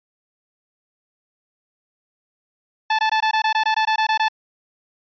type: tone bursts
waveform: sawtooth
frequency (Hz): 874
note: A5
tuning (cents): -12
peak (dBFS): -12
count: 13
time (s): 2.9-4.284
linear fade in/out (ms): 5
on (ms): 88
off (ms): 20
effects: resampled to 11025 Hz